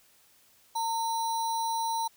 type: tone with sample-and-hold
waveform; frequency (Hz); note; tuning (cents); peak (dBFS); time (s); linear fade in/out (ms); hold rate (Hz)
sine; 910; A#5; -42; -27; 0.75-2.08; 10; 4900
effects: white hiss -62 dBFS RMS until 2.16 s